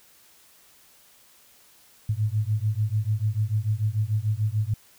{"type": "beating tone pair", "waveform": "sine", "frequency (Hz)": [103.83, 110.63], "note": ["G#2", "A2"], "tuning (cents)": [0, 10], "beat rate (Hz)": 6.8, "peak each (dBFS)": -25, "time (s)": [2.09, 4.74], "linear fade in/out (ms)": 5, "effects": ["white hiss -56 dBFS RMS until 4.98 s"]}